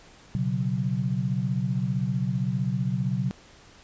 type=chord; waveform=sine; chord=B suspended second; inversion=none; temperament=just; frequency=123.47 / 138.9 / 185.21 Hz; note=B2 / C#3 / F#3; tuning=0 / +4 / +2 cents; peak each=-28 dBFS; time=0.35-3.31 s; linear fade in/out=0 ms; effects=pink hiss -52 dBFS RMS until 3.83 s + resampled to 16000 Hz